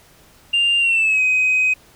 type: tone with pitch glide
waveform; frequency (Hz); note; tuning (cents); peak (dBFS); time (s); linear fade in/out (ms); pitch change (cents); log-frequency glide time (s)
sine; 2794 to 2518; F7 to D#7; 0 to +20; -12; 0.53-1.74; 10; -180; 0.79-1.22
effects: tanh soft clip ceiling -11 dBFS + pink hiss -50 dBFS RMS until 1.95 s